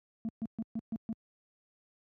sine tone bursts, 224.1 Hz, A3, 32 cents sharp, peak -30 dBFS, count 6, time 0.25-1.128 s, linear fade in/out 0 ms, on 38 ms, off 130 ms, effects tanh soft clip ceiling -30 dBFS + high-pass 80 Hz 12 dB/octave

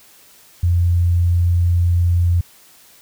sine tone, 87 Hz, F2, 6 cents flat, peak -12 dBFS, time 0.63-2.41 s, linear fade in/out 5 ms, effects white hiss -48 dBFS RMS until 3.01 s

